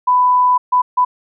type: tone bursts at uneven times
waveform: sine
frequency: 996 Hz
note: B5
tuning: 14 cents sharp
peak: -9 dBFS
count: 3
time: 0.07-0.58 / 0.72-0.82 / 0.97-1.05 s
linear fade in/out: 10 ms
effects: none